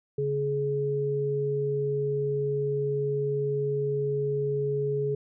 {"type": "tone pair together", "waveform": "sine", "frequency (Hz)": [140.46, 420.9], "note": ["C#3", "G#4"], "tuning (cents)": [23, 23], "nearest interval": "octave + perfect fifth", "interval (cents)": 1900, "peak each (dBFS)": [-30, -26], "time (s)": [0.18, 5.15], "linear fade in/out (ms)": 5, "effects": []}